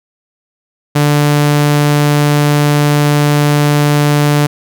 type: tone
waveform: sawtooth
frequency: 146.83 Hz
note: D3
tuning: in tune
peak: -4 dBFS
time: 0.95-4.47 s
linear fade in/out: 10 ms
effects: none